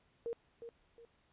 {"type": "tone with echo", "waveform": "sine", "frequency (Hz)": 466.2, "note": "A#4", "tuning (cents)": 0, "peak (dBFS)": -36, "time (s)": [0.26, 0.33], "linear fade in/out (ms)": 0, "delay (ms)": 360, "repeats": 2, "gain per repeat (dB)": -9, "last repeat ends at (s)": 1.05, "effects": ["pink hiss -72 dBFS RMS until 1.32 s", "resampled to 8000 Hz"]}